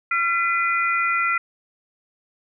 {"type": "tone cluster", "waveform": "sine", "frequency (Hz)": [1370, 2011, 2429], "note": ["F6", "B6", "D#7"], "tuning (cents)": [-34, 31, -42], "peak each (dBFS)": [-21, -23, -26], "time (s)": [0.11, 1.38], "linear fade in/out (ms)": 5, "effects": []}